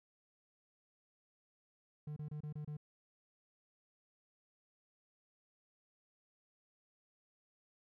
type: tone bursts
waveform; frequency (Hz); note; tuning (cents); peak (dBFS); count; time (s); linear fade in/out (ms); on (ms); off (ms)
triangle; 150; D3; +37; -39; 6; 2.07-2.769; 5; 94; 27
effects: none